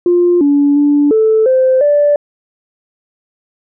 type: tone with pitch steps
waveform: sine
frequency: 351.5 / 286 / 290.1 / 439 / 519 / 584 Hz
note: F4 / D4 / D4 / A4 / C5 / D5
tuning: +11 / -46 / -21 / -4 / -14 / -10 cents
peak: -6 dBFS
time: 0.06-2.16 s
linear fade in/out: 2 ms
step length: 350 ms
effects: tanh soft clip ceiling -2 dBFS